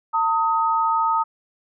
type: tone pair together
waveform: sine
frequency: 903.4 / 1260 Hz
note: A5 / D#6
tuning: +45 / +21 cents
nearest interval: tritone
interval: 576 cents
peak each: -20 dBFS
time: 0.13-1.24 s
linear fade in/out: 20 ms
effects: none